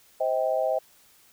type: chord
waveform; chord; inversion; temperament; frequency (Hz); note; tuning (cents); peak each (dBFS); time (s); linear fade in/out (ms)
sine; C minor; none; equal with one note detuned; 523.3 / 638.6 / 784; C5 / Eb5 / G5; 0 / +45 / 0; -27 / -25 / -30; 0.2-0.79; 10
effects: white hiss -58 dBFS RMS until 1.32 s